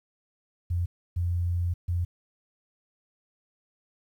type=tone bursts at uneven times; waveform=sine; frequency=87.31 Hz; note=F2; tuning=in tune; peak=-24 dBFS; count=3; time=0.7-0.86 / 1.16-1.74 / 1.88-2.05 s; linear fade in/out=10 ms; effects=10-bit